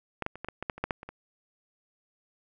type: clicks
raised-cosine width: 0.5 ms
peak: -16 / -15 / -27 / -21 / -20 / -19 / -14 / -28 / -13 / -13 / -27 / -25 dBFS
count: 12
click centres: 0.223 / 0.264 / 0.356 / 0.446 / 0.486 / 0.626 / 0.698 / 0.78 / 0.84 / 0.908 / 1.031 / 1.09 s
effects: none